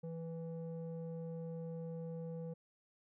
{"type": "tone with low-pass filter", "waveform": "square", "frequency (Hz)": 164.81, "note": "E3", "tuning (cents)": 0, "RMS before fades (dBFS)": -44, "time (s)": [0.03, 2.54], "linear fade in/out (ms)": 10, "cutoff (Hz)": 480, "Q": 2.2, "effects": []}